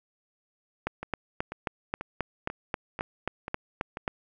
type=two click trains; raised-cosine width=0.5 ms; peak=-13 / -20 dBFS; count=13 / 7; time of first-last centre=0.87-4.079 / 1.03-3.971 s; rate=3.74 / 2.04 Hz; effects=none